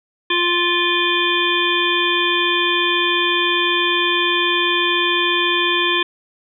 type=harmonic tone; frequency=349.2 Hz; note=F4; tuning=in tune; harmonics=1 / 3 / 5 / 7 / 9 / 10; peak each=-22 / -22 / -22 / -22 / -22 / -22 dBFS; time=0.3-6.03 s; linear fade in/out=5 ms; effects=none